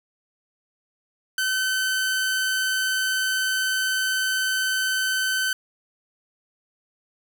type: tone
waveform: sawtooth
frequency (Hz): 1528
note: G6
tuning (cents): -45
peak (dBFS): -18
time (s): 1.38-5.53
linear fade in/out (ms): 2
effects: none